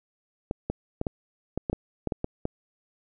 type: clicks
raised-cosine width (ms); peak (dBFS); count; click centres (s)
2; -14; 11; 0.511 / 0.7 / 1.014 / 1.068 / 1.576 / 1.698 / 1.73 / 2.073 / 2.122 / 2.244 / 2.454
effects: none